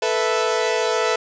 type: chord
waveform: sawtooth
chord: A suspended second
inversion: none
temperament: equal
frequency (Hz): 440 / 493.9 / 659.3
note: A4 / B4 / E5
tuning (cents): 0 / 0 / 0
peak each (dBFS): -18 / -19 / -20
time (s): 0.02-1.16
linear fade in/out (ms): 5
effects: resampled to 16000 Hz + 7-bit